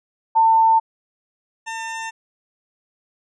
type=tone pair in turn; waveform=sine / 20% pulse; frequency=897 / 900.7 Hz; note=A5 / A5; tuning=+33 / +40 cents; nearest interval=unison; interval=7 cents; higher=second; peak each=-11 / -22 dBFS; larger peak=first; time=0.35-0.8 / 1.66-2.11 s; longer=neither; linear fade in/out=20 ms; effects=resampled to 22050 Hz